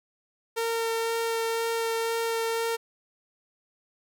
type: tone with vibrato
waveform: sawtooth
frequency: 456.8 Hz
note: A#4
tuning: 35 cents flat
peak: -22 dBFS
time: 0.56-2.77 s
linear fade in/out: 20 ms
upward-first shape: sine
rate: 2 Hz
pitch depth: 9 cents each way
effects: none